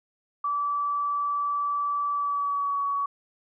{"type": "tone with pitch glide", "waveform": "sine", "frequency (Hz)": [1156, 1127.6], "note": ["D6", "C#6"], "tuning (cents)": [-28, 29], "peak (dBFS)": -24, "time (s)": [0.44, 3.06], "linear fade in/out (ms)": 5, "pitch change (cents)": -43, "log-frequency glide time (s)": [2.12, 2.8], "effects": []}